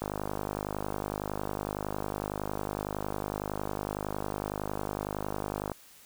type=click train; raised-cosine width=1 ms; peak=-18 dBFS; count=291; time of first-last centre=0.02-5.717 s; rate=50.9 Hz; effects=white hiss -55 dBFS RMS until 6.05 s